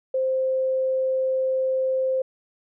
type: tone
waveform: sine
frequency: 523 Hz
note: C5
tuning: 1 cent flat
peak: -20 dBFS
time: 0.14-2.22 s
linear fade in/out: 5 ms
effects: none